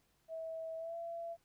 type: tone with pitch glide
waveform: sine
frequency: 649 to 674.6 Hz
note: E5 to E5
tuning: -27 to +40 cents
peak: -40 dBFS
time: 0.28-1.37 s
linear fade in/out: 50 ms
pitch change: +67 cents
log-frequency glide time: 0.77-0.96 s
effects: pink hiss -75 dBFS RMS until 1.44 s